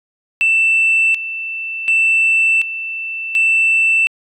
sine tone with tremolo, 2666 Hz, E7, 19 cents sharp, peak -9 dBFS, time 0.41-4.07 s, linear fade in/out 0 ms, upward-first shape square, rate 0.68 Hz, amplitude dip 75%, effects tanh soft clip ceiling -7 dBFS

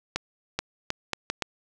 accelerating click train, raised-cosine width 0.2 ms, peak -9 dBFS, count 6, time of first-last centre 0.16-1.422 s, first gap 430 ms, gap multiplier 0.73, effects none

